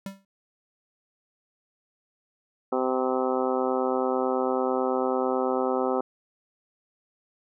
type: tone with exponential decay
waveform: square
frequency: 195.3 Hz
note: G3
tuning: 6 cents flat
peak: -30 dBFS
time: 0.06-0.25 s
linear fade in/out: 2 ms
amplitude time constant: 40 ms
type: harmonic tone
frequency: 129.1 Hz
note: C3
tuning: 23 cents flat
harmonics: 2 / 3 / 4 / 5 / 6 / 7 / 8 / 9 / 10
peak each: -30 / -28 / -28 / -36 / -31 / -37 / -37 / -39 / -35 dBFS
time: 2.72-6.01 s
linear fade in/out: 5 ms
effects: none